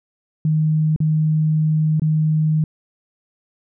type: tone with dropouts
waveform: sine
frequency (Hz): 155.56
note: D#3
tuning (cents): 0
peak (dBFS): -14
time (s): 0.45-2.64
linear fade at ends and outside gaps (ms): 2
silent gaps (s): 0.962-1.003 / 1.997-2.019
effects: none